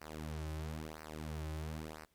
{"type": "tone with flanger", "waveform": "sawtooth", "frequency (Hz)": 77.78, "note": "D#2", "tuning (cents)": 0, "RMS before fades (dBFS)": -43, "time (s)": [0.01, 2.05], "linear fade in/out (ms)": 5, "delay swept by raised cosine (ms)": [0.28, 4.38], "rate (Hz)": 1, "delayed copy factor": -0.9, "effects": ["pink hiss -75 dBFS RMS until 2.14 s", "MP3 96 kbps"]}